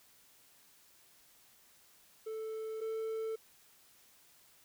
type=tone pair in turn; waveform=triangle; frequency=440 / 443.6 Hz; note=A4 / A4; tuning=0 / +14 cents; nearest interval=unison; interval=14 cents; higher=second; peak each=-36 / -33 dBFS; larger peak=second; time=2.26-2.81 / 2.81-3.36 s; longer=neither; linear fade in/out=10 ms; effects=white hiss -64 dBFS RMS until 4.64 s